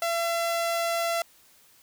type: tone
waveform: sawtooth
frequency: 676 Hz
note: E5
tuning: 43 cents sharp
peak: -21 dBFS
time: 0.02-1.22 s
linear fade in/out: 2 ms
effects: white hiss -58 dBFS RMS until 1.82 s